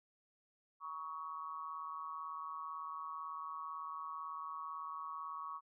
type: tone with amplitude modulation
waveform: sine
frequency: 1119 Hz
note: C#6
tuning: 16 cents sharp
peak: -38 dBFS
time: 0.8-5.61 s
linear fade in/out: 50 ms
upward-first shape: sine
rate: 158 Hz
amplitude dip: 85%
effects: none